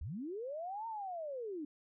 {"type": "linear two-way sweep", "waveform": "sine", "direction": "up then down", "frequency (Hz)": [55, 925, 281.1], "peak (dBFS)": -39, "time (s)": [0.01, 1.65], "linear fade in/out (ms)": 5, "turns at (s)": 0.87, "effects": []}